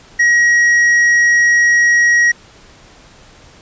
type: tone with tanh clipping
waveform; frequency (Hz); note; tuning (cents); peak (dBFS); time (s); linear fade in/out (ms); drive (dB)
sine; 1900; A#6; +33; -9; 0.19-2.32; 10; 6
effects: pink hiss -43 dBFS RMS until 3.61 s + resampled to 16000 Hz